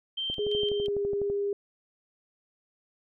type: tone with tremolo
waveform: sine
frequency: 3136 Hz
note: G7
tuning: in tune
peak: -29 dBFS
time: 0.17-0.87 s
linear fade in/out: 10 ms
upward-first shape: square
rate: 2.9 Hz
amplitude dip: 60%
type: click train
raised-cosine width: 2 ms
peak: -25 dBFS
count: 13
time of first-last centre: 0.3-1.3 s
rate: 12 Hz
type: tone with pitch glide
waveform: sine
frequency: 415.3 to 403.7 Hz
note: G#4 to G#4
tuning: 0 to -49 cents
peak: -26 dBFS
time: 0.39-1.53 s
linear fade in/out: 2 ms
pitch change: -49 cents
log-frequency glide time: 0.57-1.01 s
effects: none